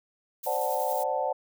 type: noise with tremolo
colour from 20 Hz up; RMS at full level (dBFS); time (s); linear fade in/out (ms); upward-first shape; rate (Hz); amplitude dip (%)
violet; -37; 0.43-1.04; 10; square; 11; 25
type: chord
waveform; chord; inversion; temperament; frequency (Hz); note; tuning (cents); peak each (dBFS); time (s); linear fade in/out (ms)
sine; D dominant seventh; third; equal; 523.3 / 587.3 / 740 / 880; C5 / D5 / F#5 / A5; 0 / 0 / 0 / 0; -31; 0.46-1.33; 10
effects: none